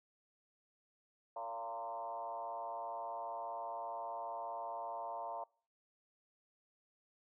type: tone with frequency modulation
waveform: sine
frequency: 804 Hz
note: G5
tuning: 44 cents sharp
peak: -40 dBFS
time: 1.36-5.44 s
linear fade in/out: 5 ms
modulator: 115 Hz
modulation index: 2
effects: noise-tail reverb RT60 0.5 s tail -26 dB re dry